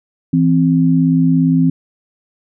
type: tone pair together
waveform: sine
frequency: 164.81 / 262.2 Hz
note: E3 / C4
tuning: 0 / +4 cents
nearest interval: minor sixth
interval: 804 cents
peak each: -12 dBFS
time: 0.33-1.7 s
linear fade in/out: 5 ms
effects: none